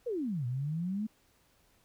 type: exponential two-way sweep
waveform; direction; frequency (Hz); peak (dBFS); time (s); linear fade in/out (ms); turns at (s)
sine; down then up; 515 to 118.6 to 222.5; -31; 0.06-1.07; 10; 0.46
effects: pink hiss -68 dBFS RMS until 1.84 s